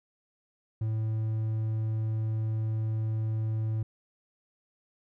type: tone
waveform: triangle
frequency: 110 Hz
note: A2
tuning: in tune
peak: -25 dBFS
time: 0.81-3.83 s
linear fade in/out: 5 ms
effects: none